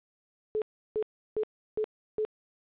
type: tone bursts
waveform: sine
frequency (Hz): 430.5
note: A4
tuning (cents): -38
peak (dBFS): -26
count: 5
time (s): 0.55-2.25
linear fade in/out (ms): 0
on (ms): 68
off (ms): 340
effects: resampled to 8000 Hz + 11-bit